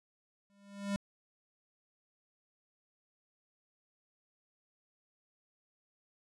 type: tone with exponential growth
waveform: square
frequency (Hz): 200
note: G3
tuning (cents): +35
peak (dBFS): -30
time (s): 0.5-0.96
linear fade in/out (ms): 0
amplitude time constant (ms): 100
effects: resampled to 24000 Hz